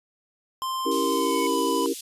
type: tone with pitch glide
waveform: square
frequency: 1046.5 to 997.5 Hz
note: C6 to B5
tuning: 0 to +17 cents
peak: -27 dBFS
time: 0.62-1.86 s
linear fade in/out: 0 ms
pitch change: -83 cents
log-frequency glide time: 0.96-1.53 s
type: tone with exponential growth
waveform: sine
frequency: 2217 Hz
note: C#7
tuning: in tune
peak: -30 dBFS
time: 0.78-1.47 s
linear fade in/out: 5 ms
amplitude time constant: 150 ms
type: chord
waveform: sine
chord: C# diminished seventh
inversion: none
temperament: equal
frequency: 277.2 / 329.6 / 392 / 466.2 Hz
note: C#4 / E4 / G4 / Bb4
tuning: 0 / 0 / 0 / 0 cents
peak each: -28 dBFS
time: 0.85-1.94 s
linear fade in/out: 20 ms
type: band-pass noise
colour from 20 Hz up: white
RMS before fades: -38 dBFS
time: 0.91-2.01 s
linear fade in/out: 5 ms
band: 3000 to 12000 Hz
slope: 24 dB/octave
effects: resampled to 32000 Hz